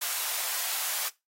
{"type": "high-pass noise", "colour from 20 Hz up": "white", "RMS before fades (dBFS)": -31, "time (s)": [0.01, 1.09], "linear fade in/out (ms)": 10, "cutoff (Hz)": 620, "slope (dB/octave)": 24, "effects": ["noise-tail reverb RT60 0.2 s tail -18 dB re dry", "AAC 48 kbps"]}